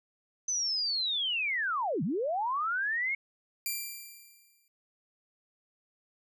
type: linear two-way sweep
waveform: sine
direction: down then up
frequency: 6160 to 139.3 to 2206 Hz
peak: -28 dBFS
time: 0.48-3.15 s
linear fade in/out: 5 ms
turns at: 2.03 s
type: tone with exponential decay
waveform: 5% pulse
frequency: 2367 Hz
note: D7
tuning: 13 cents sharp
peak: -20 dBFS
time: 3.66-4.68 s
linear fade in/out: 1 ms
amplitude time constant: 220 ms
effects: none